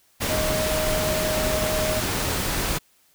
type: tone in noise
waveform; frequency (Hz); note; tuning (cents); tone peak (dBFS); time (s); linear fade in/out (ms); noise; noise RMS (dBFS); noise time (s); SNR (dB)
sine; 622.3; D#5; 0; -25; 0.29-2.01; 20; pink; -25; 0.2-2.79; -3
effects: white hiss -61 dBFS RMS until 3.14 s